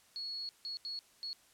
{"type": "tone bursts at uneven times", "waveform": "sine", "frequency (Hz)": 4352, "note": "C#8", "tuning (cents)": -33, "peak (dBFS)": -38, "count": 4, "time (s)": [[0.16, 0.49], [0.65, 0.77], [0.85, 0.99], [1.23, 1.33]], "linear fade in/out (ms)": 0, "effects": ["white hiss -65 dBFS RMS until 1.53 s", "low-pass 11000 Hz 12 dB/octave"]}